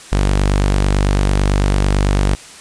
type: tone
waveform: sawtooth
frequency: 49 Hz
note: G1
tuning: in tune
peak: -8 dBFS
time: 0.12-2.35 s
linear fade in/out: 0 ms
effects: white hiss -37 dBFS RMS until 2.6 s + resampled to 22050 Hz